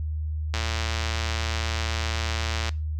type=click train; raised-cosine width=0.2 ms; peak=-11 dBFS; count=242; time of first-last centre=0.54-2.692 s; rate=112 Hz; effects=noise-tail reverb RT60 0.3 s tail -21 dB re dry + added 77 Hz sine -26 dBFS peak until 2.99 s